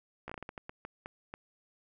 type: slowing click train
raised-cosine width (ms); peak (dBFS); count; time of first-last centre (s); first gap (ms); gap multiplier
0.5; -26; 12; 0.28-1.339; 15; 1.34
effects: none